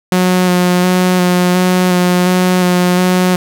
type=tone with vibrato; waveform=sawtooth; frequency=180.9 Hz; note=F#3; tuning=39 cents flat; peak=-5 dBFS; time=0.12-3.36 s; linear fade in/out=2 ms; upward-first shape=square; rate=1.4 Hz; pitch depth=15 cents each way; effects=none